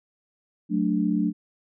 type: chord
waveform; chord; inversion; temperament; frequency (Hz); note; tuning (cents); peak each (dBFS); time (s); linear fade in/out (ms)
sine; D major; first; equal; 185 / 220 / 293.7; F#3 / A3 / D4; 0 / 0 / 0; -25; 0.69-1.33; 50
effects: none